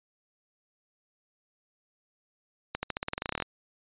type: accelerating click train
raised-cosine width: 0.3 ms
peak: -14 dBFS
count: 16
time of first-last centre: 2.75-3.423 s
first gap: 80 ms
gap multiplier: 0.91
effects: resampled to 8000 Hz